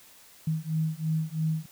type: beating tone pair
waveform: sine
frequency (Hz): 156.9 / 159.9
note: D#3 / D#3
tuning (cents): +15 / +48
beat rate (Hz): 3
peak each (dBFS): -29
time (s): 0.47-1.66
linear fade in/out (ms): 5
effects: white hiss -54 dBFS RMS until 1.71 s